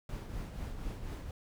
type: noise with tremolo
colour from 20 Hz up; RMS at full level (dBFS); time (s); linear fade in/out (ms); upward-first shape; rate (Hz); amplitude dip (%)
brown; -38; 0.09-1.31; 2; triangle; 4.1; 55
effects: none